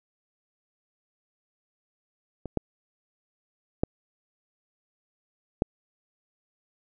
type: clicks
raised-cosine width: 2 ms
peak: -21 / -11 / -9 / -8 dBFS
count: 4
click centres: 2.457 / 2.573 / 3.835 / 5.621 s
effects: none